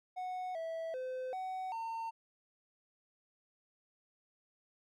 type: tone with pitch steps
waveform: triangle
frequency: 736 / 654 / 513 / 750 / 908 Hz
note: F#5 / E5 / C5 / F#5 / A#5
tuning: -9 / -14 / -34 / +23 / -46 cents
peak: -35 dBFS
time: 0.16-2.11 s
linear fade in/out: 20 ms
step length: 390 ms
effects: MP3 96 kbps